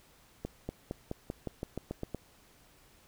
accelerating click train, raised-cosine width 2 ms, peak -22 dBFS, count 11, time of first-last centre 0.45-2.147 s, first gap 240 ms, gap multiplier 0.92, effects pink hiss -62 dBFS RMS until 3.07 s

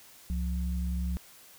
sine tone pair together, 66.8 / 178.33 Hz, C2 / F3, +36 / +36 cents, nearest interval octave + perfect fourth, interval 1700 cents, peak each -29 / -35 dBFS, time 0.3-1.17 s, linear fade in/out 0 ms, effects white hiss -54 dBFS RMS until 1.58 s

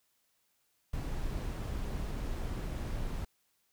brown noise, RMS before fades -36 dBFS, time 0.93-3.25 s, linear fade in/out 5 ms, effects white hiss -75 dBFS RMS until 3.72 s

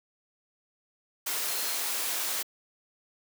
sine tone in noise, 4186 Hz, C8, in tune, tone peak -41 dBFS, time 1.48-1.76 s, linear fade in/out 10 ms, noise white, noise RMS -31 dBFS, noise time 1.26-2.43 s, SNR -13 dB, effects high-pass 400 Hz 12 dB/octave

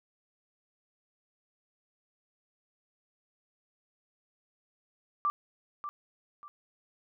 sine tone with echo, 1174.7 Hz, D6, in tune, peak -25 dBFS, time 5.25-5.3 s, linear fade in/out 0 ms, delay 590 ms, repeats 2, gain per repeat -10 dB, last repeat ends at 6.48 s, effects none

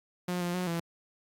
sawtooth tone with pitch steps, 178.8 / 175.1 / 181.5 / 168.4 Hz, F3 / F3 / F#3 / E3, +41 / +5 / -33 / +37 cents, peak -26 dBFS, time 0.28-0.8 s, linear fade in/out 5 ms, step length 130 ms, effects AAC 64 kbps

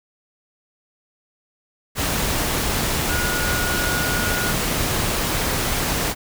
sine tone in noise, 1443 Hz, F#6, 44 cents flat, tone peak -25 dBFS, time 3.07-4.54 s, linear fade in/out 50 ms, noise pink, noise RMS -22 dBFS, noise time 1.95-6.15 s, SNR -6 dB, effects none

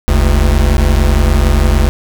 square tone pair together, 45.36 / 72 Hz, F#1 / D2, -34 / -34 cents, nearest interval minor sixth, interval 800 cents, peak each -11 dBFS, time 0.08-1.89 s, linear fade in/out 0 ms, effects none

